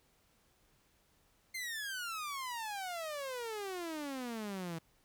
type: exponential sweep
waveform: sawtooth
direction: down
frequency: 2113 to 160 Hz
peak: -35 dBFS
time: 1.54-4.79 s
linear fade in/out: 10 ms
effects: pink hiss -71 dBFS RMS until 5.04 s